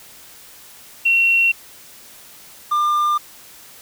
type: tone pair in turn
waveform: sine / triangle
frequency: 2729 / 1198.2 Hz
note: F7 / D6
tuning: -41 / +34 cents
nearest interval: octave + major second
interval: 1425 cents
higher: first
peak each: -12 / -13 dBFS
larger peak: first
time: 1.05-1.52 / 2.71-3.18 s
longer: neither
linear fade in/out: 10 ms
effects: white hiss -43 dBFS RMS until 3.81 s